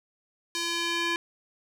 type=tone with band-pass filter sweep; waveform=square; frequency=340 Hz; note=F4; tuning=46 cents flat; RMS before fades=-29 dBFS; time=0.55-1.16 s; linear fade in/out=0 ms; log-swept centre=4800 to 2300 Hz; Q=1.1; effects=none